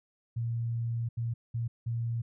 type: tone bursts at uneven times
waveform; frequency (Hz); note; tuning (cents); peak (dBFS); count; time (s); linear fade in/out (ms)
sine; 116.54; A#2; 0; -29; 4; 0.36-1.09 / 1.17-1.34 / 1.54-1.68 / 1.86-2.22; 10
effects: none